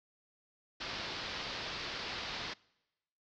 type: low-pass noise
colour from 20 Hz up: white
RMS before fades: -41 dBFS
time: 0.8-2.54 s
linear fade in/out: 10 ms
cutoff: 5000 Hz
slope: 48 dB/octave
effects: noise-tail reverb RT60 1.0 s tail -25 dB re dry